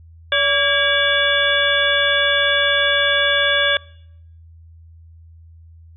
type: harmonic tone with a mistuned harmonic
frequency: 573 Hz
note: D5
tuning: 43 cents flat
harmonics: 1 / 2 / 3 / 4 / 5 / 6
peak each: -21 / -26 / -18 / -24 / -26 / -19 dBFS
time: 0.32-3.77 s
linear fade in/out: 2 ms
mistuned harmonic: 3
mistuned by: -89 cents
effects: noise-tail reverb RT60 0.8 s tail -25 dB re dry + added 82 Hz sine -41 dBFS peak until 5.96 s